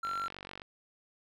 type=tone; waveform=triangle; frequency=1361 Hz; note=F6; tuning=45 cents flat; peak=-31 dBFS; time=0.03-0.28 s; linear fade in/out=5 ms
type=click train; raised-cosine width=0.3 ms; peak=-27 dBFS; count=28; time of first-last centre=0.05-0.618 s; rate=47.5 Hz
effects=none